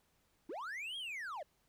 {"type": "linear two-way sweep", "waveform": "triangle", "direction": "up then down", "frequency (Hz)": [261.6, 3320, 534], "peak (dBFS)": -39, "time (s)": [0.49, 1.43], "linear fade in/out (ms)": 5, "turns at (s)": 0.97, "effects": ["pink hiss -75 dBFS RMS until 1.68 s"]}